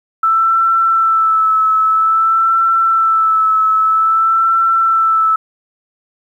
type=tone with vibrato; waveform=sine; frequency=1321 Hz; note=E6; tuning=3 cents sharp; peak=-9 dBFS; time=0.23-5.36 s; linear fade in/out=5 ms; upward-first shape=sine; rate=0.51 Hz; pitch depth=29 cents each way; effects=8-bit